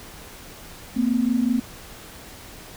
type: tone pair together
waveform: sine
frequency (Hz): 230 / 255.3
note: A#3 / C4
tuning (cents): -23 / -42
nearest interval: major second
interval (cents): 181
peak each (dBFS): -21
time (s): 0.96-1.6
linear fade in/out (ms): 10
effects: pink hiss -42 dBFS RMS until 2.76 s